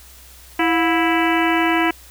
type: harmonic tone with a mistuned harmonic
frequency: 329.6 Hz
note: E4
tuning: in tune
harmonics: 1 / 2 / 3 / 4 / 5 / 6 / 7 / 8 / 9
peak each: -18 / -23 / -23 / -27 / -25 / -25 / -26 / -29 / -30 dBFS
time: 0.59-1.91 s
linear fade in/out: 5 ms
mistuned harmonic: 2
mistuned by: +140 cents
effects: added 62 Hz sine -45 dBFS peak until 2.1 s + white hiss -45 dBFS RMS until 2.1 s